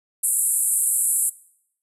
pink band-pass noise, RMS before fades -21 dBFS, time 0.23-1.3 s, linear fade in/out 10 ms, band 7900 to 12000 Hz, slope 96 dB/octave, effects noise-tail reverb RT60 0.7 s tail -20 dB re dry

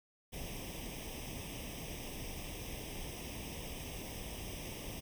pink noise with comb filter, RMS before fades -44 dBFS, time 0.32-5.01 s, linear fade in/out 20 ms, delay 0.35 ms, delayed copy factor +0.85, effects none

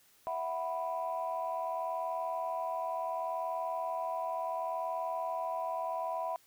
sine chord, E suspended second, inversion none, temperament equal, 659.3 / 740 / 987.8 Hz, E5 / F#5 / B5, 0 / 0 / 0 cents, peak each -36 / -38 / -36 dBFS, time 0.27-6.36 s, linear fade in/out 0 ms, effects tanh soft clip ceiling -25 dBFS + white hiss -65 dBFS RMS until 6.46 s

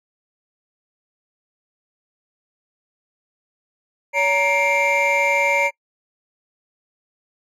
triangle tone cluster, 565 / 934 / 2125 / 2337 Hz, C#5 / A#5 / C7 / D7, +33 / +3 / +26 / -9 cents, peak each -19 dBFS, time 4.13-5.71 s, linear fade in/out 50 ms, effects noise-tail reverb RT60 0.1 s tail -25 dB re dry + tanh soft clip ceiling -7 dBFS

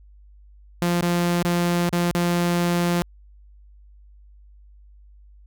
sawtooth tone with dropouts, 173.9 Hz, F3, 7 cents flat, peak -15 dBFS, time 0.82-3.02 s, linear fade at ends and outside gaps 0 ms, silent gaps 1.01-1.025 / 1.426-1.45 / 1.892-1.928 / 2.111-2.15 s, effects added 50 Hz sine -46 dBFS peak until 5.46 s

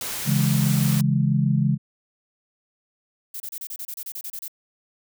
white noise, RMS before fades -30 dBFS, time 0.01-1.01 s, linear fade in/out 2 ms
sine chord, C# minor, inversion none, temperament equal, 138.59 / 164.81 / 207.7 Hz, C#3 / E3 / G#3, 0 / 0 / 0 cents, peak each -20 / -23 / -23 dBFS, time 0.25-1.78 s, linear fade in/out 50 ms
violet noise bursts, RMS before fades -33 dBFS, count 13, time 3.34-4.481 s, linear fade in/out 5 ms, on 61 ms, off 29 ms
effects none

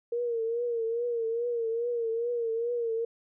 sine tone with vibrato, 466.2 Hz, A#4, in tune, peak -27 dBFS, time 0.12-3.05 s, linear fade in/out 5 ms, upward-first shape triangle, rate 2.4 Hz, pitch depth 76 cents each way, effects none

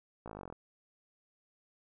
slowing click train, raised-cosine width 1 ms, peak -30 dBFS, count 14, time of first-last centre 0.26-0.526 s, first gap 17 ms, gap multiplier 1.03, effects none

